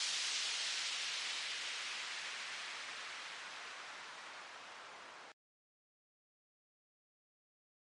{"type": "noise with low-pass filter sweep", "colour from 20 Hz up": "violet", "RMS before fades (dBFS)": -43, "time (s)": [0, 5.32], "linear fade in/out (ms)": 2, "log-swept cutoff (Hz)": [4000, 950], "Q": 0.91, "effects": ["low-pass 7000 Hz 12 dB/octave", "MP3 48 kbps"]}